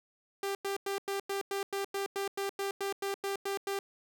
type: tone bursts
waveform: sawtooth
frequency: 395.3 Hz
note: G4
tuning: 15 cents sharp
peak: -28 dBFS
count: 16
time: 0.43-3.79 s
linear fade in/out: 2 ms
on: 120 ms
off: 96 ms
effects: none